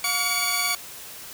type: tone cluster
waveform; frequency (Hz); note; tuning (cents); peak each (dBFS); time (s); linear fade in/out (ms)
15% pulse; 713 / 1136 / 2254 / 4605; F5 / C#6 / C#7 / D8; +36 / +42 / +28 / -35; -25 / -22 / -18 / -24; 0.04-0.75; 2
effects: white hiss -40 dBFS RMS until 1.33 s